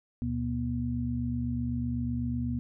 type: tone cluster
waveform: sine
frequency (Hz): 73.1 / 121.1 / 241.6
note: D2 / B2 / B3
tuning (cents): -7 / -34 / -38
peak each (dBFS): -35 / -33 / -31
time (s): 0.22-2.59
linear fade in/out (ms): 0
effects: none